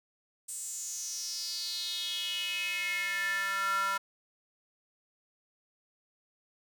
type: tone with high-pass filter sweep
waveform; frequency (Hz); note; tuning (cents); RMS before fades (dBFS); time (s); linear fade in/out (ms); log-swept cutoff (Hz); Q
square; 196; G3; 0; -34; 0.48-3.98; 10; 8400 to 1200; 5.8
effects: none